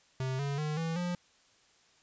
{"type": "tone with pitch steps", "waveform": "square", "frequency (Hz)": [130.81, 141.01, 152.01, 163.86, 176.64], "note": ["C3", "C#3", "D#3", "E3", "F3"], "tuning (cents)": [0, 30, -40, -10, 20], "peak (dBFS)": -32, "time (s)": [0.2, 1.15], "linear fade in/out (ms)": 2, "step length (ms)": 190, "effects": ["white hiss -65 dBFS RMS until 2.02 s", "resampled to 16000 Hz"]}